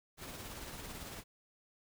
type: noise with tremolo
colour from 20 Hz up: pink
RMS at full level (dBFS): -45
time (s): 0.17-1.24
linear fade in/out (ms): 50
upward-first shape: triangle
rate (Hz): 18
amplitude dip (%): 35
effects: none